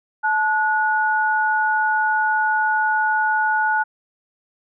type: tone pair together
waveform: sine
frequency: 867 / 1458.1 Hz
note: A5 / F#6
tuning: -26 / -26 cents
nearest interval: major sixth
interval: 900 cents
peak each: -19 dBFS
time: 0.23-3.84 s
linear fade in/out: 20 ms
effects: none